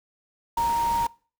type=tone in noise; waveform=sine; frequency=932.3 Hz; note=A#5; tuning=in tune; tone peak=-21 dBFS; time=0.57-1.07 s; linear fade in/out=5 ms; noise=pink; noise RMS=-36 dBFS; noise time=0.57-1.07 s; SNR=+12 dB; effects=noise-tail reverb RT60 0.4 s tail -23 dB re dry